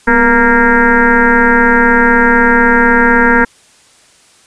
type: tone with frequency modulation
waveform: sine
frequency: 934 Hz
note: A#5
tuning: 3 cents sharp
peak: -5 dBFS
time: 0.07-3.45 s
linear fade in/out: 10 ms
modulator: 229 Hz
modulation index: 4
effects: white hiss -46 dBFS RMS until 4.46 s + resampled to 22050 Hz